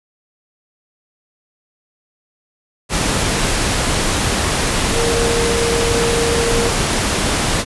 sine tone in noise, 466.4 Hz, A#4, 1 cent sharp, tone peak -17 dBFS, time 4.92-6.72 s, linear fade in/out 50 ms, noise pink, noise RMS -17 dBFS, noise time 2.89-7.65 s, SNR -3 dB, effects resampled to 24000 Hz

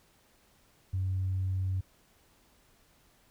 sine tone, 94 Hz, F#2, 28 cents sharp, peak -27 dBFS, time 0.93-1.81 s, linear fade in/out 10 ms, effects tanh soft clip ceiling -24 dBFS + pink hiss -65 dBFS RMS until 3.3 s

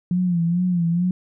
sine tone with vibrato, 174.61 Hz, F3, in tune, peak -17 dBFS, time 0.11-1.11 s, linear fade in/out 2 ms, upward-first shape sine, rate 2.3 Hz, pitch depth 76 cents each way, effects none

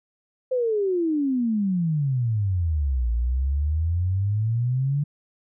sine exponential two-way sweep, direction down then up, 523.3 to 56.8 to 147.5 Hz, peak -20 dBFS, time 0.51-5.04 s, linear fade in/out 10 ms, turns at 3.11 s, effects none

